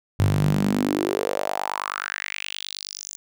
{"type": "tone with high-pass filter sweep", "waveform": "sawtooth", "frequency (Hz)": 49.47, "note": "G1", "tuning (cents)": 17, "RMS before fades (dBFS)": -25, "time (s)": [0.19, 3.16], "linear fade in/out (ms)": 0, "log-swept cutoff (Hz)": [100, 7400], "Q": 4.5, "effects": []}